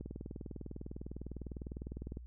click train, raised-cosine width 3 ms, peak -30 dBFS, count 44, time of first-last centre 0.01-2.171 s, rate 19.9 Hz, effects added 60 Hz sine -47 dBFS peak until 2.26 s

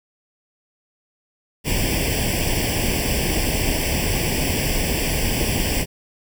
pink noise with comb filter, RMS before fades -21 dBFS, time 1.64-5.86 s, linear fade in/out 50 ms, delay 0.38 ms, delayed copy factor +1, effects none

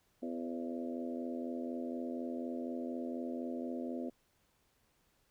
harmonic tone with a mistuned harmonic, 84.1 Hz, E2, 35 cents sharp, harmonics 3 / 4 / 5 / 6 / 7 / 8, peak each -39 / -44 / -48 / -47 / -48 / -50 dBFS, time 0.22-4.1 s, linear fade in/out 10 ms, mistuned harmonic 6, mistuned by +36 cents, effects pink hiss -74 dBFS RMS until 5.3 s

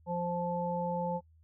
harmonic tone, 174.61 Hz, F3, in tune, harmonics 1 / 3 / 5, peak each -35 / -35 / -35 dBFS, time 0.06-1.21 s, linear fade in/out 50 ms, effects noise-tail reverb RT60 0.1 s tail -25 dB re dry + added 80 Hz sine -59 dBFS peak until 1.43 s

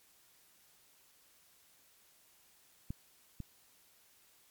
clicks, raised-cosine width 5 ms, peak -26 / -29 dBFS, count 2, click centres 2.905 / 3.403 s, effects white hiss -66 dBFS RMS until 4.5 s + MP3 96 kbps

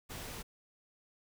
pink noise, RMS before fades -44 dBFS, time 0.09-0.43 s, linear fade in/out 20 ms, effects none

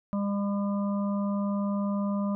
harmonic tone, 201.3 Hz, G3, 46 cents sharp, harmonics 1 / 3 / 5 / 6, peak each -26 / -36 / -40 / -42 dBFS, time 0.13-2.35 s, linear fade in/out 0 ms, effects none

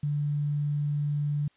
sine tone with quantisation, 146.4 Hz, D3, 5 cents flat, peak -25 dBFS, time 0.03-1.48 s, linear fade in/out 5 ms, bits 9, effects white hiss -66 dBFS RMS until 1.56 s + resampled to 8000 Hz

